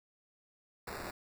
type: noise with sample-and-hold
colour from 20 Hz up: blue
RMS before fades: -42 dBFS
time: 0.87-1.11 s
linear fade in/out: 5 ms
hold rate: 3150 Hz
effects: none